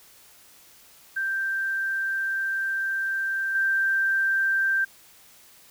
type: tone with level steps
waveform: sine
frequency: 1571 Hz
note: G6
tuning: 3 cents sharp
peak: -24 / -20 dBFS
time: 1.16-4.85 s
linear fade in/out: 10 ms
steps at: 3.55 s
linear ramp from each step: 2 ms
effects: white hiss -53 dBFS RMS until 5.7 s